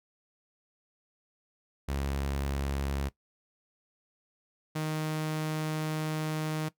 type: tone pair in turn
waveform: sawtooth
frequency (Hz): 69.3 / 155.57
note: C#2 / D#3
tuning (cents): 0 / 0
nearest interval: octave + major second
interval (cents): 1400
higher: second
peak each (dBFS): -26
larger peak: neither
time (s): 1.88-3.09 / 4.75-6.69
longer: second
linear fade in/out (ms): 10
effects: noise-tail reverb RT60 0.1 s tail -18 dB re dry